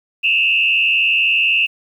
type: tone with frequency modulation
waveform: sine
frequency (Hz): 2700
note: E7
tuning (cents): +41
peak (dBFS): -12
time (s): 0.23-1.67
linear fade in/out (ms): 20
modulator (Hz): 83.9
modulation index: 1.7
effects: 8-bit